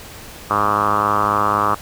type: tone with low-pass filter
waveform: 5% pulse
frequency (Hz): 103.83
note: G#2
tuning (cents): 0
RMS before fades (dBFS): -17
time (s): 0.5-1.75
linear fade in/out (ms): 10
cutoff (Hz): 1200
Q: 7.1
effects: pink hiss -37 dBFS RMS until 1.81 s